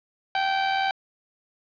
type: tone with amplitude modulation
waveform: sawtooth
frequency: 776 Hz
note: G5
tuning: 18 cents flat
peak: -16 dBFS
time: 0.35-0.91 s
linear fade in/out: 2 ms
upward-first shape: sine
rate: 81.1 Hz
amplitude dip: 45%
effects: resampled to 11025 Hz + 7-bit